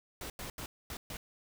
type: noise bursts at uneven times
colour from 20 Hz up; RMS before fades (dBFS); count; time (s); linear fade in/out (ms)
pink; -42; 5; 0.21-0.3 / 0.39-0.5 / 0.58-0.66 / 0.9-0.97 / 1.1-1.17; 2
effects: none